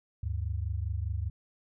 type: tone pair together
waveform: sine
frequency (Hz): 74.62 / 99.6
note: D2 / G2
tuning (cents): +28 / +28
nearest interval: perfect fourth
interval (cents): 500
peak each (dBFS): -32 / -33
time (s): 0.23-1.3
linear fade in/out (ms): 5
effects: none